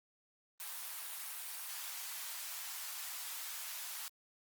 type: high-pass noise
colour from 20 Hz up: white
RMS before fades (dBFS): -44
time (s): 0.6-4.08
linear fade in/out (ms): 0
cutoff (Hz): 760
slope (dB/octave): 24
effects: Opus 32 kbps